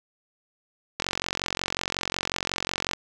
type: click train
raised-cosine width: 0.2 ms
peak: -8 dBFS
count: 89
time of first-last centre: 1-2.934 s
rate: 45.5 Hz
effects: none